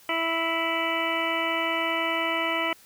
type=harmonic tone; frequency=329.6 Hz; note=E4; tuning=in tune; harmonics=1 / 2 / 3 / 4 / 6 / 7 / 8 / 9; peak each=-33 / -31 / -32 / -32 / -31 / -31 / -39 / -33 dBFS; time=0.09-2.73 s; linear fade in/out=2 ms; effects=white hiss -54 dBFS RMS until 2.85 s